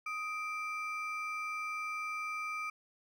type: ring-modulated tone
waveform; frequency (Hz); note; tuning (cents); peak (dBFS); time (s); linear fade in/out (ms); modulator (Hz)
triangle; 1800; A6; +39; -31; 0.06-2.7; 5; 548
effects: none